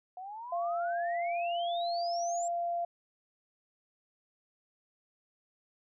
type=exponential sweep; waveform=sine; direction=up; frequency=717 to 7550 Hz; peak=-40 dBFS; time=0.17-2.48 s; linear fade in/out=2 ms
type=tone; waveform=sine; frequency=690 Hz; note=F5; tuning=21 cents flat; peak=-30 dBFS; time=0.52-2.85 s; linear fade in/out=5 ms
effects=none